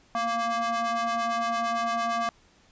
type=ring-modulated tone; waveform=square; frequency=233.1 Hz; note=A#3; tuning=in tune; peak=-23 dBFS; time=0.15-2.29 s; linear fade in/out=0 ms; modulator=928 Hz; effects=pink hiss -60 dBFS RMS until 2.71 s + resampled to 16000 Hz